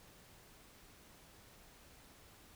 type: silence
effects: pink hiss -61 dBFS RMS until 2.55 s